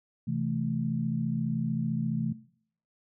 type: chord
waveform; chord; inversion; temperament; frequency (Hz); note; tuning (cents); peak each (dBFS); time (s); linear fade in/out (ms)
sine; A minor; first; equal; 130.81 / 164.81 / 220; C3 / E3 / A3; 0 / 0 / 0; -32; 0.27-2.33; 10
effects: noise-tail reverb RT60 0.6 s tail -18 dB re dry